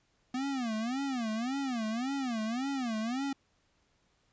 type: tone with vibrato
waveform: square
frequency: 245.7 Hz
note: B3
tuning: 9 cents flat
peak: -32 dBFS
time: 0.34-3.33 s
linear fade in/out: 5 ms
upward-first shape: sine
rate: 1.8 Hz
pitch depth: 220 cents each way
effects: pink hiss -72 dBFS RMS until 4.32 s + resampled to 16000 Hz